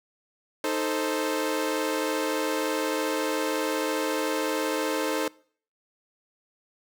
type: chord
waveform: sawtooth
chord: A diminished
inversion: second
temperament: equal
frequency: 311.1 / 440 / 523.3 Hz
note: Eb4 / A4 / C5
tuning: 0 / 0 / 0 cents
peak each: -26 dBFS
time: 0.64-5.28 s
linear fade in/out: 2 ms
effects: noise-tail reverb RT60 0.5 s tail -23 dB re dry